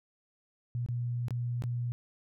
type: tone with dropouts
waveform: sine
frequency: 120.7 Hz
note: B2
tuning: 39 cents flat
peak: -30 dBFS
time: 0.75-1.92 s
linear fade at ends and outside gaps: 0 ms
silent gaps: 0.862-0.887 / 1.283-1.307 / 1.622-1.638 s
effects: none